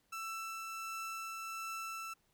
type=tone with tremolo; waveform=30% pulse; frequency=1329 Hz; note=E6; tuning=14 cents sharp; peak=-37 dBFS; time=0.12-2.14 s; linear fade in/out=10 ms; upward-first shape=triangle; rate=1.4 Hz; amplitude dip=25%; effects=pink hiss -75 dBFS RMS until 2.33 s